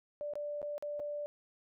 sine tone with dropouts, 587.3 Hz, D5, in tune, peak -36 dBFS, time 0.21-1.26 s, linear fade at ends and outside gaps 0 ms, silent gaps 0.336-0.355 / 0.617-0.628 / 0.78-0.825 / 0.995-1 s, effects none

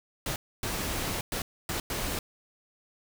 pink noise bursts at uneven times, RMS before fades -32 dBFS, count 5, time 0.26-0.36 / 0.63-1.21 / 1.32-1.42 / 1.69-1.8 / 1.9-2.19 s, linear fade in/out 2 ms, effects none

